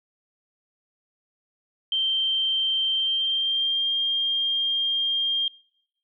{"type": "tone with pitch glide", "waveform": "sine", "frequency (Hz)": [3136, 3207], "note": ["G7", "G7"], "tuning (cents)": [0, 39], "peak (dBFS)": -21, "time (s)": [1.92, 5.48], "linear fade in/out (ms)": 2, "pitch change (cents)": 39, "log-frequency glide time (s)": [2.94, 3.93], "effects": ["noise-tail reverb RT60 0.8 s tail -25 dB re dry"]}